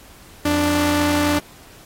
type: tone pair together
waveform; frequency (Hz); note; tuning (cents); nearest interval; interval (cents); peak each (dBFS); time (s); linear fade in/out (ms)
sawtooth; 87.41 / 294; F2 / D4; +2 / +2; octave + major sixth; 2100; -21 / -13; 0.45-1.39; 5
effects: pink hiss -46 dBFS RMS until 1.85 s + AAC 48 kbps